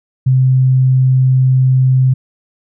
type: tone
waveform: sine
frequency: 130 Hz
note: C3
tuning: 11 cents flat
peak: -7 dBFS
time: 0.26-2.14 s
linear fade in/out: 10 ms
effects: none